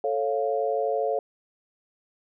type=chord; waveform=sine; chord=A augmented; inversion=none; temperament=equal with one note detuned; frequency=440 / 552.1 / 698.5 Hz; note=A4 / C#5 / E#5; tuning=0 / -7 / 0 cents; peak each=-27 / -27 / -28 dBFS; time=0.04-1.19 s; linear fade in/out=2 ms; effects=none